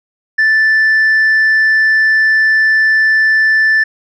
sine tone with tanh clipping, 1760 Hz, A6, in tune, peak -8 dBFS, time 0.38-3.84 s, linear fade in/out 10 ms, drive 1 dB, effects none

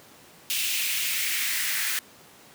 white noise with high-pass filter sweep, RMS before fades -27 dBFS, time 0.5-1.99 s, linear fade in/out 0 ms, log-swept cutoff 2800 to 1700 Hz, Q 2.8, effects pink hiss -51 dBFS RMS until 2.54 s + high-pass 150 Hz 12 dB/octave

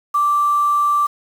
sine tone with quantisation, 1170 Hz, D6, 7 cents flat, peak -13 dBFS, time 0.14-1.07 s, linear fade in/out 10 ms, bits 6, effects none

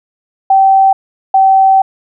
sine tone pair in turn, 774 / 770.5 Hz, G5 / G5, -22 / -30 cents, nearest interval unison, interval 8 cents, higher first, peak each -4 dBFS, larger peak neither, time 0.5-0.93 / 1.34-1.82 s, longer second, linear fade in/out 5 ms, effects none

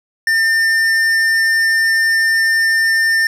sine tone with tanh clipping, 1802 Hz, A6, 41 cents sharp, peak -13 dBFS, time 0.27-3.27 s, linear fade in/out 2 ms, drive 12 dB, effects none

